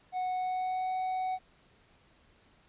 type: tone with pitch glide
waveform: triangle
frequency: 737 to 746 Hz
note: F#5 to F#5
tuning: -7 to +14 cents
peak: -28 dBFS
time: 0.12-1.39 s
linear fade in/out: 50 ms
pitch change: +21 cents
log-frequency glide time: 0.32-0.94 s
effects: pink hiss -64 dBFS RMS until 2.68 s + resampled to 8000 Hz